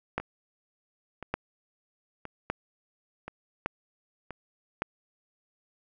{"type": "two click trains", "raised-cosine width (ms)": 0.5, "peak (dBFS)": [-23, -13], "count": [5, 5], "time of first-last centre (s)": [[0.2, 4.307], [0.18, 4.82]], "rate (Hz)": [0.974, 0.862], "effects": []}